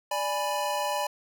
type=chord; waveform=square; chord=G# diminished; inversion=second; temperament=equal; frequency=587.3 / 830.6 / 987.8 Hz; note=D5 / G#5 / B5; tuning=0 / 0 / 0 cents; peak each=-32 dBFS; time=0.11-1.07 s; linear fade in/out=5 ms; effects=none